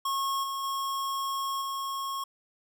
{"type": "tone with level steps", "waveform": "square", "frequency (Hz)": 1090, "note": "C#6", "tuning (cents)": -29, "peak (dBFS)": [-28, -32, -30, -32], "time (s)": [0.05, 2.24], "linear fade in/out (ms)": 5, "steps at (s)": [0.43, 0.63, 1.61], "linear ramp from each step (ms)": 10, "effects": []}